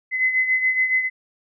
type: beating tone pair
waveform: sine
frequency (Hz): 2034 / 2041.1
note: C7 / C7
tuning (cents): -50 / -43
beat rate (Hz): 7.1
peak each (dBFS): -18 / -25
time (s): 0.11-1.1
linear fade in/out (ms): 50
effects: none